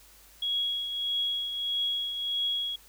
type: tone with tremolo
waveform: sine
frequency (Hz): 3322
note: G#7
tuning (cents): 0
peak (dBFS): -25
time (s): 0.42-2.76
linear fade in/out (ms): 5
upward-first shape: triangle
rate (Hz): 1.6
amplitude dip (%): 55
effects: added 50 Hz sine -60 dBFS peak until 2.88 s + white hiss -56 dBFS RMS until 2.88 s